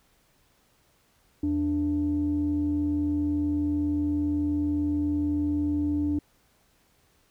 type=tone pair together; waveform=sine; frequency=82.41 / 293.7 Hz; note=E2 / D4; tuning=0 / 0 cents; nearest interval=octave + minor seventh; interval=2200 cents; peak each=-30 / -23 dBFS; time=1.43-6.19 s; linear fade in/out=5 ms; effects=tanh soft clip ceiling -18 dBFS + pink hiss -65 dBFS RMS until 7.3 s